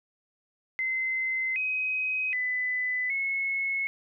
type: tone with pitch steps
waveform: sine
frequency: 2060 / 2524 / 2002 / 2186 Hz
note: C7 / D#7 / B6 / C#7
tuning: -28 / +24 / +23 / -25 cents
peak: -26 dBFS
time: 0.79-3.87 s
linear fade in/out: 0 ms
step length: 770 ms
effects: none